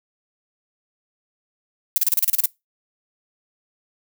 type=noise bursts; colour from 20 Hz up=violet; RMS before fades=-17 dBFS; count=10; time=1.96-2.457 s; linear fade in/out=0 ms; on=20 ms; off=33 ms; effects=noise-tail reverb RT60 0.2 s tail -22 dB re dry